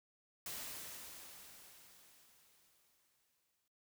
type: noise with exponential decay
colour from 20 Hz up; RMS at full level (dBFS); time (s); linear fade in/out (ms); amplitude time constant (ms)
white; -44; 0.46-3.68; 2; 700
effects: noise-tail reverb RT60 0.3 s tail -19 dB re dry